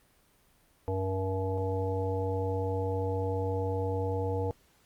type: harmonic tone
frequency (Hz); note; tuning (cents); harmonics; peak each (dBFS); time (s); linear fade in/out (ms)
95; F#2; +46; 1 / 3 / 5 / 7 / 9; -31 / -39 / -32 / -42 / -39; 0.88-4.51; 0
effects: pink hiss -65 dBFS RMS until 4.85 s + Opus 32 kbps